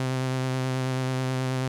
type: tone with vibrato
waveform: sawtooth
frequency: 129.8 Hz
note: C3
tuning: 13 cents flat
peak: -21 dBFS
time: 0-1.68 s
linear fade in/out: 2 ms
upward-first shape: sine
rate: 9.3 Hz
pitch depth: 17 cents each way
effects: low-pass 9000 Hz 12 dB/octave + 10-bit